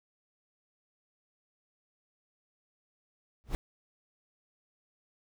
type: noise with exponential growth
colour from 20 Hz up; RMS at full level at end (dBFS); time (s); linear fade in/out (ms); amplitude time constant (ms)
brown; -25; 3.44-3.55; 0; 22
effects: none